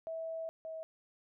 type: tone pair in turn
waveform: sine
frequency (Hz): 651 / 643.2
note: E5 / E5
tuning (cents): -22 / -43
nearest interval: unison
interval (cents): 21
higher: first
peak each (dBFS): -37 / -40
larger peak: first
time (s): 0.07-0.49 / 0.65-0.83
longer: first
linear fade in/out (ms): 0
effects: none

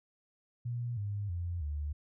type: tone with pitch steps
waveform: sine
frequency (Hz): 120 / 102.08 / 86.84 / 73.87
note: B2 / G#2 / F2 / D2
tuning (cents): -49 / -29 / -9 / +11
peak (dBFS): -33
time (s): 0.65-1.93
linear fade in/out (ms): 10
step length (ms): 320
effects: none

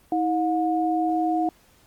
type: tone pair together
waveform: sine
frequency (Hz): 320.9 / 720.4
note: E4 / F#5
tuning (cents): -46 / -46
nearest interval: octave + major second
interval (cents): 1400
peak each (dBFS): -23 / -23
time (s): 0.12-1.49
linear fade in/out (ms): 2
effects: pink hiss -58 dBFS RMS until 1.86 s + Opus 32 kbps

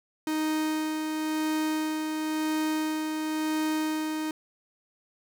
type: tone with tremolo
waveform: 45% pulse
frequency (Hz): 311.1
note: D#4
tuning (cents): 0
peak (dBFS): -25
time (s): 0.27-4.31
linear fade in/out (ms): 2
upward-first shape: sine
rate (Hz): 0.96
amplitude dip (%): 35
effects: none

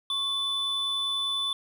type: tone pair together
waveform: triangle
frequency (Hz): 1100 / 3495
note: C#6 / A7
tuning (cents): -14 / -12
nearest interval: octave + minor sixth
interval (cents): 2002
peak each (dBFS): -35 / -25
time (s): 0.1-1.53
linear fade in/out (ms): 2
effects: none

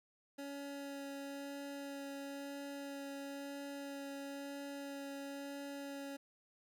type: tone with vibrato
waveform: 25% pulse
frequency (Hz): 280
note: C#4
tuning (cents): +18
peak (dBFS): -40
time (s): 0.38-6.17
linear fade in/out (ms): 10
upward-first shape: sine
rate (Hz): 1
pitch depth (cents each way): 10
effects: none

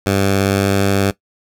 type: tone with pitch glide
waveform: 10% pulse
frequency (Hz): 98 to 98.62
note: G2 to G2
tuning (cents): 0 to +11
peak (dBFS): -5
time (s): 0.06-1.11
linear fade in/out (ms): 5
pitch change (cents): +11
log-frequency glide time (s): 0.47-0.71
effects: noise-tail reverb RT60 0.1 s tail -17 dB re dry

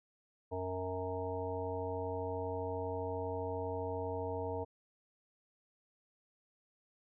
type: harmonic tone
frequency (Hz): 92.5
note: F#2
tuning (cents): 0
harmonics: 1 / 3 / 5 / 7 / 9 / 10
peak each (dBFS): -42 / -46 / -39 / -43 / -47 / -45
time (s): 0.51-4.65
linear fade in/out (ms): 20
effects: none

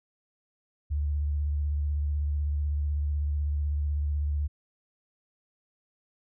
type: tone with vibrato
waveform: sine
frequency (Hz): 73.3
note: D2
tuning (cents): -3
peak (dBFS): -25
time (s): 0.9-4.48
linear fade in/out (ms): 20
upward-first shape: square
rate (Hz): 16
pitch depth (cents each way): 31
effects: none

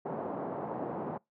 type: band-pass noise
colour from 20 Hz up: white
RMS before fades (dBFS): -37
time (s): 0.05-1.18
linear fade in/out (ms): 10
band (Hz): 140 to 850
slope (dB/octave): 24
effects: noise-tail reverb RT60 0.2 s tail -26 dB re dry

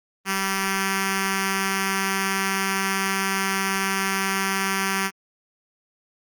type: tone with notch filter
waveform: 5% pulse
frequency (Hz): 193.8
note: G3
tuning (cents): -20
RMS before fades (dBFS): -24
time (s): 0.25-5.11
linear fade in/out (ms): 50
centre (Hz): 580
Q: 0.95
effects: Opus 24 kbps

